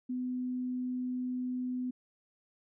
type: tone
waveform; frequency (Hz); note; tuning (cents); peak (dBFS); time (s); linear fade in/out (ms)
sine; 251.5; B3; +32; -32; 0.09-1.91; 10
effects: none